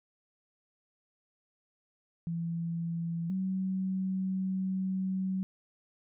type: tone pair in turn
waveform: sine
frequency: 167.9 / 188.77 Hz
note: E3 / F#3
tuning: +32 / +35 cents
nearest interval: major second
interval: 203 cents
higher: second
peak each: -31 / -29 dBFS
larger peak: second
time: 2.27-3.3 / 3.3-5.43 s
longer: second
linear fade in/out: 0 ms
effects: none